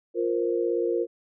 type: chord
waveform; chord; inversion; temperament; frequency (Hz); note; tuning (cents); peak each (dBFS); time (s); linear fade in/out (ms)
sine; F suspended fourth; none; equal; 349.2 / 466.2 / 523.3; F4 / Bb4 / C5; 0 / 0 / 0; -26 / -26 / -31; 0.14-1.07; 50
effects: none